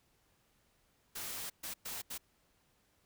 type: noise bursts at uneven times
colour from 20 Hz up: white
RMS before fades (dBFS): -42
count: 4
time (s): 1.15-1.5 / 1.63-1.74 / 1.85-2.02 / 2.1-2.18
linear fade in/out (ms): 10
effects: pink hiss -73 dBFS RMS until 3.05 s